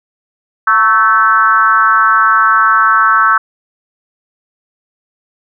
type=tone with frequency modulation; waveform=sine; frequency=1318.5 Hz; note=E6; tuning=in tune; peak=-6 dBFS; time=0.67-3.38 s; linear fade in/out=5 ms; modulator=208 Hz; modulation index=1.2; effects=none